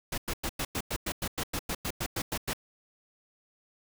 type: noise bursts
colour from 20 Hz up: pink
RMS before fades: -32 dBFS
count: 16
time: 0.12-2.534 s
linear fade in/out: 5 ms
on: 59 ms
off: 98 ms
effects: none